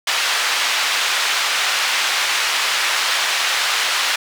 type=band-pass noise; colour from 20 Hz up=white; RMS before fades=-19 dBFS; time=0.07-4.16 s; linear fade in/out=5 ms; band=960 to 3800 Hz; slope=12 dB/octave; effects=none